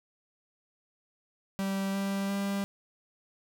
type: tone with pitch steps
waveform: 45% pulse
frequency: 194.7 / 196.62 / 198.56 Hz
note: G3 / G3 / G3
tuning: -12 / +5 / +22 cents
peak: -29 dBFS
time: 1.59-2.64 s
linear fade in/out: 0 ms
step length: 350 ms
effects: none